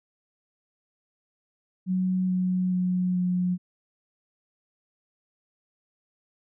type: tone with pitch steps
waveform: sine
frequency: 185 / 183.4 / 181.82 / 180.25 Hz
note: F#3 / F#3 / F#3 / F#3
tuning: 0 / -15 / -30 / -45 cents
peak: -22 dBFS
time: 1.86-3.58 s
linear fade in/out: 50 ms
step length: 430 ms
effects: none